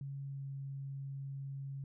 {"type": "tone with pitch glide", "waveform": "sine", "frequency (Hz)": [138.5, 137.31], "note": ["C#3", "C#3"], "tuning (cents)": [-1, -16], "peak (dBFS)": -40, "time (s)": [0.01, 1.84], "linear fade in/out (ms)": 2, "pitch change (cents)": -15, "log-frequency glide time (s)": [0.23, 0.45], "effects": []}